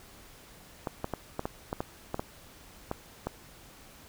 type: clicks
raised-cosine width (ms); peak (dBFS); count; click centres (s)
1; -17; 11; 0.872 / 1.044 / 1.137 / 1.394 / 1.455 / 1.729 / 1.805 / 2.144 / 2.195 / 2.914 / 3.27
effects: pink hiss -53 dBFS RMS until 4.08 s